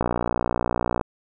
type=click train; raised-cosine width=1 ms; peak=-8 dBFS; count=61; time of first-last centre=0.01-1.012 s; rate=59.9 Hz; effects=none